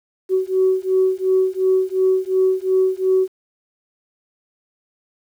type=beating tone pair; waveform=sine; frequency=374.7 / 377.5 Hz; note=F#4 / F#4; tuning=+22 / +35 cents; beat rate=2.8 Hz; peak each=-17 dBFS; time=0.29-3.28 s; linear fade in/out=50 ms; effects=tanh soft clip ceiling -7 dBFS + 8-bit